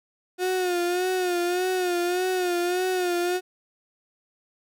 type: tone with vibrato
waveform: 35% pulse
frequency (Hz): 360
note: F#4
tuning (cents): -47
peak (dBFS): -21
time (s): 0.38-3.41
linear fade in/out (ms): 50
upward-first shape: sine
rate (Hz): 1.7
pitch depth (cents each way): 56
effects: none